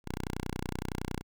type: tone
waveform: 5% pulse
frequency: 30.78 Hz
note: B0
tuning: 5 cents flat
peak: -23 dBFS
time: 0.04-1.23 s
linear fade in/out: 50 ms
effects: none